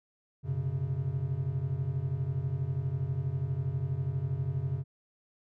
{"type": "chord", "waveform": "triangle", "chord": "F# suspended fourth", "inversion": "none", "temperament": "equal with one note detuned", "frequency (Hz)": [92.5, 126.28, 138.59], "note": ["F#2", "B2", "C#3"], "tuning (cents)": [0, 39, 0], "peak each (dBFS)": [-35, -32, -30], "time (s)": [0.43, 4.84], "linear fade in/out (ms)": 50, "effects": []}